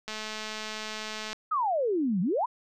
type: click train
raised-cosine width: 0.2 ms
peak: -19 dBFS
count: 271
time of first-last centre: 0.08-1.33 s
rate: 216 Hz
type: exponential two-way sweep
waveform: sine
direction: down then up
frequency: 1318.5 to 169 to 1060 Hz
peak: -24 dBFS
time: 1.51-2.46 s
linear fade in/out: 10 ms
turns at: 2.21 s
effects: none